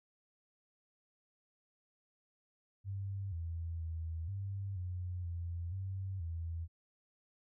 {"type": "tone with pitch steps", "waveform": "sine", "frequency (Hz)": [98.1, 83.4, 81.6, 98.3, 89.9, 85.7, 95.7, 83.2], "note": ["G2", "E2", "E2", "G2", "F#2", "F2", "G2", "E2"], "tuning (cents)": [2, 21, -17, 5, -49, -32, -41, 17], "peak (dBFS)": -37, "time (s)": [2.84, 6.68], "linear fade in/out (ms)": 50, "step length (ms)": 480, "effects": []}